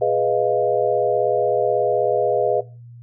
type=chord; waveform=sine; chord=F half-diminished seventh; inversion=first; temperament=equal; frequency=415.3 / 493.9 / 622.3 / 698.5 Hz; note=Ab4 / Cb5 / Eb5 / F5; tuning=0 / 0 / 0 / 0 cents; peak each=-22 / -20 / -21 / -23 dBFS; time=0.01-2.61 s; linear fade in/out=10 ms; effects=noise-tail reverb RT60 0.3 s tail -18 dB re dry + added 119 Hz sine -38 dBFS peak until 3.02 s